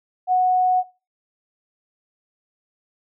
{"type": "tone", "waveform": "sine", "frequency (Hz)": 736, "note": "F#5", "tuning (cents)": -9, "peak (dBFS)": -14, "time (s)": [0.27, 0.84], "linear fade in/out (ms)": 50, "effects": ["noise-tail reverb RT60 0.3 s tail -20 dB re dry"]}